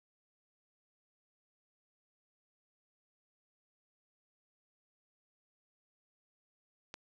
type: click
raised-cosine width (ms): 0.2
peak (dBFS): -26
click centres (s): 6.941
effects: none